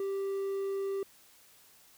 triangle tone with hard clipping, 392 Hz, G4, in tune, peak -32 dBFS, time 0-1.03 s, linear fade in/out 2 ms, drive 6 dB, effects white hiss -60 dBFS RMS until 1.97 s

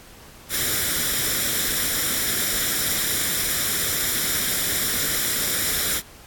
white noise with comb filter, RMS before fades -23 dBFS, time 0.49-6.02 s, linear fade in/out 50 ms, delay 0.55 ms, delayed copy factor +0.6, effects pink hiss -46 dBFS RMS until 6.26 s + AAC 64 kbps

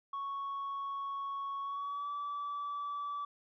sine tone with pitch glide, 1108.7 to 1154.4 Hz, C#6 to D6, 0 to -30 cents, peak -34 dBFS, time 0.13-3.25 s, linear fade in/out 5 ms, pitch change +70 cents, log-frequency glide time 1.62-2.09 s, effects tanh soft clip ceiling -34 dBFS

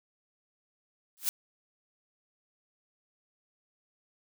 blue noise with exponential growth, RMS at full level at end -24 dBFS, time 1.17-1.29 s, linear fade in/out 0 ms, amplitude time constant 24 ms, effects none

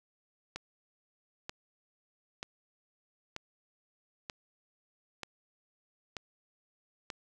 click train, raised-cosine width 0.2 ms, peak -21 dBFS, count 8, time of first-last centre 0.56-7.102 s, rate 1.07 Hz, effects none

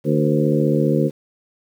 harmonic tone with a mistuned harmonic, 74.9 Hz, D2, 35 cents sharp, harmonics 2 / 3 / 4 / 5 / 6 / 7, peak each -19 / -21 / -22 / -23 / -24 / -24 dBFS, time 0.04-1.11 s, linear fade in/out 50 ms, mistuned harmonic 6, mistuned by +54 cents, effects 8-bit

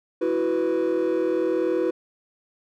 triangle chord, E suspended second, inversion none, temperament equal, 329.6 / 370 / 493.9 Hz, E4 / F#4 / B4, 0 / 0 / 0 cents, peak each -22 dBFS, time 0.21-1.91 s, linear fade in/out 10 ms, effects tanh soft clip ceiling -14 dBFS

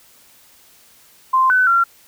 sine tone with pitch steps, 1044 / 1507 / 1373 Hz, C6 / F#6 / F6, -4 / +31 / -30 cents, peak -11 dBFS, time 1.33-1.84 s, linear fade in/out 10 ms, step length 170 ms, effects white hiss -50 dBFS RMS until 2.07 s

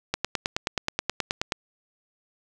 click train, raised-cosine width 0.2 ms, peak -7 dBFS, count 14, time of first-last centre 0.14-1.522 s, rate 9.41 Hz, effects none

